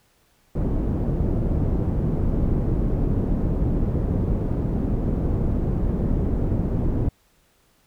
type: low-pass noise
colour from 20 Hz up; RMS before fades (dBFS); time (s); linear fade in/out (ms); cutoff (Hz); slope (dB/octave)
pink; -22; 0.55-7.09; 5; 320; 12
effects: pink hiss -62 dBFS RMS until 7.86 s